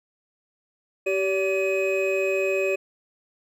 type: tone cluster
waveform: triangle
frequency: 386.2 / 572 / 2519 Hz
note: G4 / D5 / D#7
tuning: -26 / -46 / +21 cents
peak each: -22 / -24 / -26 dBFS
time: 1.06-2.76 s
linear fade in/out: 10 ms
effects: none